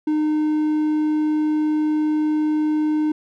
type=tone; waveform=triangle; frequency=305.8 Hz; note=D#4; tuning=30 cents flat; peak=-15 dBFS; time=0.07-3.12 s; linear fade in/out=5 ms; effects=none